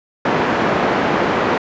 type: band-pass noise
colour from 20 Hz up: pink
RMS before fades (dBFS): -17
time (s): 0.25-1.58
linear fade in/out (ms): 5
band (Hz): 230 to 1600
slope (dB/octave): 12
effects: resampled to 16000 Hz